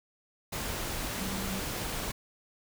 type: tone in noise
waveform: sine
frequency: 192.5 Hz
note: G3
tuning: 31 cents flat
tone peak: -36 dBFS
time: 1.2-1.6 s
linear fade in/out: 10 ms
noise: pink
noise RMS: -35 dBFS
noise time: 0.52-2.12 s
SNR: -4 dB
effects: none